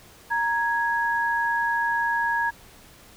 sine tone pair together, 932.3 / 1661.2 Hz, A#5 / G#6, 0 / 0 cents, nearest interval minor seventh, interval 1000 cents, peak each -24 dBFS, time 0.3-2.51 s, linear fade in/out 20 ms, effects pink hiss -50 dBFS RMS until 3.16 s

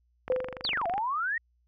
click train, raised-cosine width 0.5 ms, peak -21 dBFS, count 18, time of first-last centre 0.28-0.98 s, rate 24.3 Hz
sine tone with exponential decay, 510 Hz, C5, 44 cents flat, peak -21 dBFS, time 0.3-0.76 s, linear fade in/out 1 ms, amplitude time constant 100 ms
sine exponential two-way sweep, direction down then up, 4869 to 659.3 to 1914 Hz, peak -27 dBFS, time 0.64-1.38 s, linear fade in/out 5 ms, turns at 0.87 s
effects added 60 Hz sine -66 dBFS peak until 1.67 s

